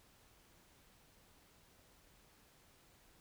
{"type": "silence", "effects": ["pink hiss -67 dBFS RMS until 3.2 s"]}